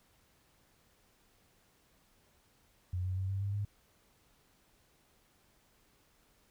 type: tone with pitch steps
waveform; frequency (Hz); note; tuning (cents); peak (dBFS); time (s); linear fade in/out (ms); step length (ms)
sine; 90.5 / 92.72 / 95 / 97.33 / 99.72 / 102.17; F#2 / F#2 / F#2 / G2 / G2 / G#2; -38 / +4 / +46 / -12 / +30 / -28; -32; 2.93-3.65; 5; 120
effects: pink hiss -69 dBFS RMS until 6.5 s